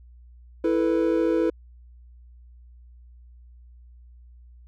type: chord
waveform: triangle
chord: E suspended fourth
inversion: none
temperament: equal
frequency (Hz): 329.6 / 440 / 493.9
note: E4 / A4 / B4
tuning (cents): 0 / 0 / 0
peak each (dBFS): -20 / -24 / -23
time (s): 0.64-1.5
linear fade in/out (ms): 5
effects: added 60 Hz sine -46 dBFS peak until 4.67 s